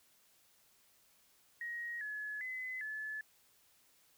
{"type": "tone with pitch steps", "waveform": "sine", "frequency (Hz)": [1887, 1703, 2026, 1726], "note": ["A#6", "G#6", "B6", "A6"], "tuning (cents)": [21, 43, 44, -34], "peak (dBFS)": -39, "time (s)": [1.61, 3.21], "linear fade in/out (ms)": 2, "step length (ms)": 400, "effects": ["white hiss -69 dBFS RMS until 4.17 s"]}